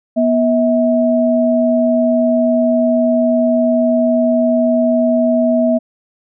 sine tone pair together, 242.9 / 645.3 Hz, B3 / E5, -29 / -37 cents, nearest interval octave + perfect fourth, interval 1692 cents, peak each -13 dBFS, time 0.16-5.79 s, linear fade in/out 20 ms, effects none

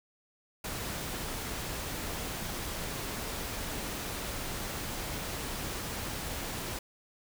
pink noise, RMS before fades -37 dBFS, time 0.64-6.79 s, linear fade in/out 5 ms, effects none

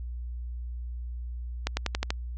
accelerating click train, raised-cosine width 0.2 ms, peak -10 dBFS, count 6, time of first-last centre 1.67-2.105 s, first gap 100 ms, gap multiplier 0.93, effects added 60 Hz sine -33 dBFS peak until 2.37 s + low-pass 7000 Hz 12 dB/octave

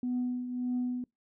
sine tone with tremolo, 248.2 Hz, B3, 9 cents sharp, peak -26 dBFS, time 0.03-1.04 s, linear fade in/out 2 ms, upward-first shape triangle, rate 1.7 Hz, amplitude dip 65%, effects noise-tail reverb RT60 0.2 s tail -26 dB re dry + tanh soft clip ceiling -25 dBFS

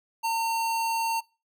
square tone, 910 Hz, A#5, 42 cents flat, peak -25 dBFS, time 0.23-1.21 s, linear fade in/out 20 ms, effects noise-tail reverb RT60 0.3 s tail -23 dB re dry

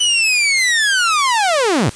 sawtooth linear sweep, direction down, 3002 to 82.41 Hz, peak -9 dBFS, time 0-1.9 s, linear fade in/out 10 ms, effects white hiss -36 dBFS RMS until 1.95 s + resampled to 22050 Hz

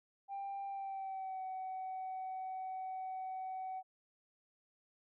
sine tone with pitch glide, 791 to 753.5 Hz, G5 to F#5, +15 to +31 cents, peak -38 dBFS, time 0.28-3.83 s, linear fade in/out 50 ms, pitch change -84 cents, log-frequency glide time 0.66-1.43 s, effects tanh soft clip ceiling -37 dBFS

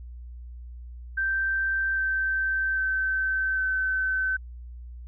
sine tone with pitch steps, 1564 / 1552.3 / 1540.7 / 1529.2 Hz, G6 / G6 / G6 / G6, -4 / -17 / -30 / -43 cents, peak -23 dBFS, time 1.17-4.37 s, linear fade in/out 10 ms, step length 800 ms, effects added 60 Hz sine -38 dBFS peak until 5.07 s

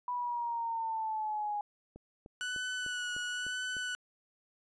sine exponential sweep, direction down, 987.8 to 824 Hz, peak -32 dBFS, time 0.08-1.61 s, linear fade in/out 2 ms
click train, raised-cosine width 2 ms, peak -36 dBFS, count 7, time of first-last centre 1.96-3.767 s, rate 3.32 Hz
30% pulse tone with vibrato, 1482 Hz, F#6, 2 cents sharp, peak -32 dBFS, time 2.41-3.95 s, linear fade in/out 0 ms, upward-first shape sine, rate 0.99 Hz, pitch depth 24 cents each way
effects resampled to 22050 Hz

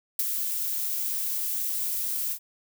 violet noise with ADSR envelope, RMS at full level -23 dBFS, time 0.19-2.39 s, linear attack 3 ms, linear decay 30 ms, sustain -6 dB, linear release 74 ms, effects none

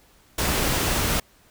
pink noise, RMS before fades -23 dBFS, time 0.38-1.2 s, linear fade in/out 5 ms, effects pink hiss -57 dBFS RMS until 1.5 s

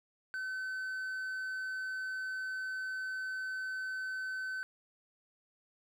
triangle tone, 1524 Hz, G6, 49 cents flat, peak -34 dBFS, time 0.34-4.63 s, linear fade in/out 0 ms, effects none

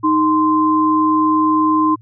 sine tone pair together, 311.5 / 1040 Hz, D#4 / C6, +2 / -11 cents, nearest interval octave + major sixth, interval 2087 cents, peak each -14 dBFS, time 0.03-1.96 s, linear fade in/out 20 ms, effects added 112 Hz sine -41 dBFS peak until 2.01 s

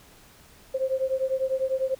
sine beating tone pair, 523.3 / 533.3 Hz, C5 / C5, 0 / +33 cents, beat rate 10 Hz, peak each -26 / -27 dBFS, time 0.74-1.95 s, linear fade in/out 10 ms, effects pink hiss -53 dBFS RMS until 1.99 s

